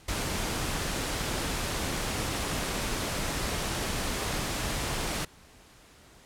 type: noise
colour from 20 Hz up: pink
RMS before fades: -31 dBFS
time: 0.08-5.25 s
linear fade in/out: 5 ms
effects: pink hiss -55 dBFS RMS until 6.25 s + low-pass 11000 Hz 12 dB/octave